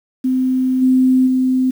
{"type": "tone with level steps", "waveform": "sine", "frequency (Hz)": 257.8, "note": "C4", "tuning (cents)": -26, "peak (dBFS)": [-13, -9, -12], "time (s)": [0.24, 1.71], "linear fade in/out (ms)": 10, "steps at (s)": [0.81, 1.26], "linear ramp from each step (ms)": 20, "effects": ["7-bit"]}